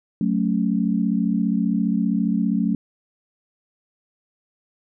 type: chord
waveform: sine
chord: F# minor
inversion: none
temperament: equal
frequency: 185 / 220 / 277.2 Hz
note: F#3 / A3 / C#4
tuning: 0 / 0 / 0 cents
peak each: -22 / -21 / -25 dBFS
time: 0.21-2.75 s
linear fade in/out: 2 ms
effects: none